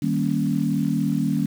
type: chord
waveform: sine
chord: Eb dominant seventh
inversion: none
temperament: equal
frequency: 155.56 / 196 / 233.1 / 277.2 Hz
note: Eb3 / G3 / Bb3 / Db4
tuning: 0 / 0 / 0 / 0 cents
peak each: -25 dBFS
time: 0.02-1.46 s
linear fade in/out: 5 ms
effects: 7-bit